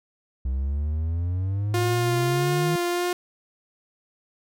triangle exponential sweep, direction up, 63.3 to 160 Hz, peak -21 dBFS, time 0.45-2.76 s, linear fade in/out 5 ms
sawtooth tone with vibrato, 352.8 Hz, F4, 18 cents sharp, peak -19 dBFS, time 1.74-3.13 s, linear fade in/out 2 ms, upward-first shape sine, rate 1.6 Hz, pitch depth 17 cents each way
effects none

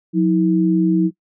sine tone pair together, 180.6 / 321.8 Hz, F#3 / E4, -42 / -42 cents, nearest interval minor seventh, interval 1000 cents, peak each -15 dBFS, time 0.13-1.11 s, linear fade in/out 50 ms, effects noise-tail reverb RT60 0.1 s tail -20 dB re dry

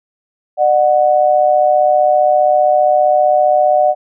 sine tone pair together, 602 / 737.2 Hz, D5 / F#5, +43 / -7 cents, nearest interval major third, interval 350 cents, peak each -11 dBFS, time 0.57-3.95 s, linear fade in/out 50 ms, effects none

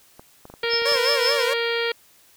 clicks, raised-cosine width 1 ms, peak -27 dBFS, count 9, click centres 0.195 / 0.454 / 0.5 / 0.539 / 0.64 / 0.736 / 0.82 / 0.92 / 0.957 s
harmonic tone, 466.2 Hz, A#4, in tune, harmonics 1 / 2 / 3 / 4 / 5 / 6 / 7 / 8 / 9 / 10, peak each -24 / -35 / -31 / -30 / -30 / -35 / -31 / -40 / -36 / -38 dBFS, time 0.63-1.92 s, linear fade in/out 5 ms
sine tone with tremolo, 5250 Hz, E8, 8 cents flat, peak -19 dBFS, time 0.69-1.45 s, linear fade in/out 50 ms, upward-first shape sine, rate 5.5 Hz, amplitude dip 85%
sawtooth tone with vibrato, 534 Hz, C5, 35 cents sharp, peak -19 dBFS, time 0.85-1.54 s, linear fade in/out 10 ms, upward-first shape sine, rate 4.6 Hz, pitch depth 150 cents each way
effects white hiss -55 dBFS RMS until 2.36 s

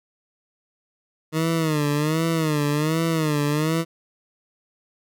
20% pulse tone with vibrato, 155.1 Hz, D#3, 5 cents flat, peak -15 dBFS, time 1.32-3.85 s, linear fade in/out 50 ms, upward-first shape sine, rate 1.3 Hz, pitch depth 110 cents each way, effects none

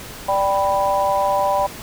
sine chord, G major, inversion second, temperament equal, 587.3 / 784 / 987.8 Hz, D5 / G5 / B5, 0 / 0 / 0 cents, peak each -20 dBFS, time 0.28-1.67 s, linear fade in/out 10 ms, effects pink hiss -35 dBFS RMS until 1.82 s

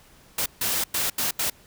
white noise bursts at uneven times, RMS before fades -25 dBFS, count 5, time 0.38-0.46 / 0.61-0.84 / 0.94-1.1 / 1.18-1.31 / 1.39-1.5 s, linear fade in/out 5 ms, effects pink hiss -54 dBFS RMS until 1.66 s

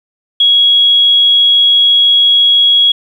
sine tone, 3322 Hz, G#7, in tune, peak -5 dBFS, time 0.4-2.92 s, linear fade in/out 5 ms, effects 7-bit

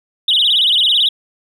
sine tone with vibrato, 3355 Hz, G#7, 17 cents sharp, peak -9 dBFS, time 0.28-1.09 s, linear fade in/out 5 ms, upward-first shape sine, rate 18 Hz, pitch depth 240 cents each way, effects tanh soft clip ceiling -5 dBFS

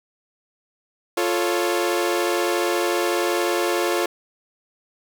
sawtooth chord, F augmented, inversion none, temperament equal, 349.2 / 440 / 554.4 Hz, F4 / A4 / C#5, 0 / 0 / 0 cents, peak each -18 / -22 / -22 dBFS, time 1.17-4.06 s, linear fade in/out 5 ms, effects none

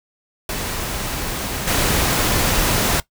pink noise with level steps, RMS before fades -25 / -18 dBFS, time 0.49-3 s, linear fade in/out 2 ms, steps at 1.67 s, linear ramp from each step 10 ms, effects noise-tail reverb RT60 0.1 s tail -18 dB re dry

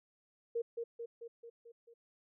sine tone with echo, 466.2 Hz, A#4, in tune, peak -32 dBFS, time 0.55-0.62 s, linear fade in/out 10 ms, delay 220 ms, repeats 6, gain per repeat -4 dB, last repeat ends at 1.94 s, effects none

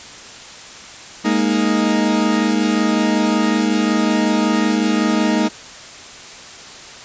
40% pulse chord, Ab suspended second, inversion none, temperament equal, 207.7 / 233.1 / 311.1 Hz, Ab3 / Bb3 / Eb4, 0 / 0 / 0 cents, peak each -18 / -18 / -18 dBFS, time 1.24-5.49 s, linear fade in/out 20 ms, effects white hiss -36 dBFS RMS until 7.04 s + resampled to 16000 Hz

